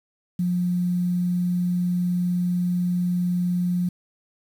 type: tone with quantisation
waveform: sine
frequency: 177.9 Hz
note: F3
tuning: 32 cents sharp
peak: -20 dBFS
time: 0.39-3.89 s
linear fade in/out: 5 ms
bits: 8
effects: none